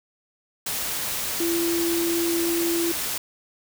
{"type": "tone in noise", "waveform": "sine", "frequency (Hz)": 338.2, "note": "E4", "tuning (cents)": 44, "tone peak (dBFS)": -22, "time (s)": [1.4, 2.92], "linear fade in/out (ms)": 5, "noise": "white", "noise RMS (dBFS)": -28, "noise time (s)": [0.66, 3.18], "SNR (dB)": 3, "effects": []}